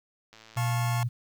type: click train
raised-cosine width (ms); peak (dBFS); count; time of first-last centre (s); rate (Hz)
0.2; -33; 45; 0.33-0.726; 111
type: tone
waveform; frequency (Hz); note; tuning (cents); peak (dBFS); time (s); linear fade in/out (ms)
sine; 120.6; B2; -41; -25; 0.56-1.09; 20
type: chord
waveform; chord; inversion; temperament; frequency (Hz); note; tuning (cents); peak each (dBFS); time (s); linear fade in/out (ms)
sawtooth; F augmented; none; just; 698.5 / 873.1 / 1091.3; F5 / A5 / C#6; 0 / -14 / -27; -32; 0.57-1.03; 0
effects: 10-bit